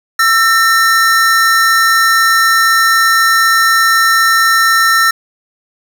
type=tone pair together; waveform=square; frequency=1336 / 1821.2 Hz; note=E6 / A#6; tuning=+23 / -41 cents; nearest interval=perfect fourth; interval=536 cents; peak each=-11 dBFS; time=0.19-5.11 s; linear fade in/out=5 ms; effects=none